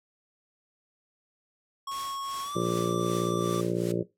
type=tone with pitch glide; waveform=square; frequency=1100 to 1172.2 Hz; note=C#6 to D6; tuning=-14 to -4 cents; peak=-34 dBFS; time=1.87-3.61 s; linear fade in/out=5 ms; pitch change=+110 cents; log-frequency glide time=2.42-2.54 s
type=noise with tremolo; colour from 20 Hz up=white; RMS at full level=-40 dBFS; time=1.91-3.92 s; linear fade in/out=5 ms; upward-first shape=triangle; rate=2.6 Hz; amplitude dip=90%
type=harmonic tone; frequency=58.27 Hz; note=A#1; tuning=in tune; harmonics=2 / 3 / 4 / 5 / 6 / 7 / 8 / 9 / 10; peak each=-36 / -31 / -39 / -39 / -30 / -34 / -38 / -39 / -38 dBFS; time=2.55-4.03 s; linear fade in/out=10 ms
effects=noise-tail reverb RT60 0.2 s tail -17 dB re dry + low-pass 11000 Hz 12 dB/octave

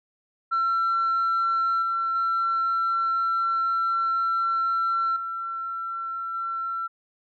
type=tone with level steps; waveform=sine; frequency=1351 Hz; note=E6; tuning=42 cents sharp; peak=-19 / -22 / -20 / -28 / -26 dBFS; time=0.51-6.88 s; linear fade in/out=20 ms; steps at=1.82 / 2.15 / 5.16 / 6.34 s; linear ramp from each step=5 ms; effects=tanh soft clip ceiling -18 dBFS

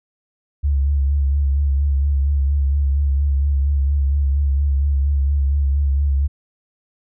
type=tone with vibrato; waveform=sine; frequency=70.1 Hz; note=C#2; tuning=20 cents sharp; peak=-14 dBFS; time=0.63-6.28 s; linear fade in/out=20 ms; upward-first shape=sine; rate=4.3 Hz; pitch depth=47 cents each way; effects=none

